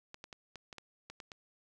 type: clicks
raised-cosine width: 0.2 ms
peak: -29 dBFS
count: 9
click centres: 0.144 / 0.241 / 0.328 / 0.557 / 0.728 / 0.783 / 1.1 / 1.202 / 1.318 s
effects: none